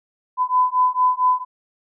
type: beating tone pair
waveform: sine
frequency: 1004 / 1008.4 Hz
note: B5 / B5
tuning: +28 / +36 cents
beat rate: 4.4 Hz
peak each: -18 dBFS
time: 0.37-1.45 s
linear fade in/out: 50 ms
effects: none